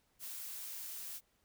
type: noise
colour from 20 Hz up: blue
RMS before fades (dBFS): -45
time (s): 0.19-1.21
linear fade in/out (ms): 50
effects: pink hiss -75 dBFS RMS until 1.44 s